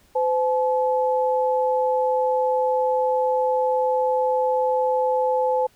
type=tone pair together; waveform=sine; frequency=511 / 859.4 Hz; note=C5 / A5; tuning=-41 / -41 cents; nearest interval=major sixth; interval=900 cents; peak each=-20 / -22 dBFS; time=0.15-5.67 s; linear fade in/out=10 ms; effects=pink hiss -58 dBFS RMS until 5.75 s